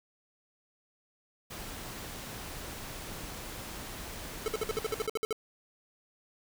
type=noise; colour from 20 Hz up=pink; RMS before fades=-42 dBFS; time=1.5-5.07 s; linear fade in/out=10 ms
type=tone bursts; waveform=square; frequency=438 Hz; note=A4; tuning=8 cents flat; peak=-29 dBFS; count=12; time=4.46-5.327 s; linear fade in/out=0 ms; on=20 ms; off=57 ms
effects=none